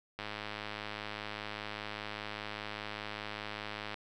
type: click train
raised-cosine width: 0.3 ms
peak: -23 dBFS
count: 395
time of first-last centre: 0.19-3.942 s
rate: 105 Hz
effects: none